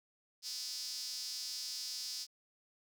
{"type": "tone with high-pass filter", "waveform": "sawtooth", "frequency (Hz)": 252.7, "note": "B3", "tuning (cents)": 40, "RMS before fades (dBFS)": -42, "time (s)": [0.42, 2.27], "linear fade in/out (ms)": 50, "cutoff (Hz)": 5000, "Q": 5.4, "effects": []}